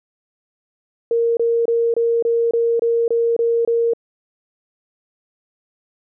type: tone bursts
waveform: sine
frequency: 465 Hz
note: A#4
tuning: 4 cents flat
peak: -14 dBFS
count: 10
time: 1.11-3.935 s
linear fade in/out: 2 ms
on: 260 ms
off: 25 ms
effects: none